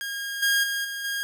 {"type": "tone with level steps", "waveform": "sawtooth", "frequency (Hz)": 1625, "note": "G#6", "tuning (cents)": -38, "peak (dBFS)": [-26, -16, -22, -27, -23], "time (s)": [0.01, 1.23], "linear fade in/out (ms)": 0, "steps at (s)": [0.42, 0.63, 0.84, 1.04], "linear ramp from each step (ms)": 10, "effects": []}